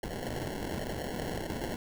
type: noise with sample-and-hold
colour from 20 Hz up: violet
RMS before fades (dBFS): -36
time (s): 0.03-1.76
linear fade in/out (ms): 2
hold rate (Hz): 1225
effects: none